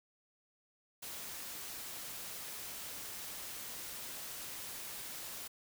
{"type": "noise", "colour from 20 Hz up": "white", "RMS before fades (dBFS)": -45, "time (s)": [1.02, 5.48], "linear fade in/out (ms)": 10, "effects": []}